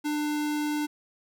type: tone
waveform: square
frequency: 298.4 Hz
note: D4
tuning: 28 cents sharp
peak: -27 dBFS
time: 0.04-0.87 s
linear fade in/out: 20 ms
effects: none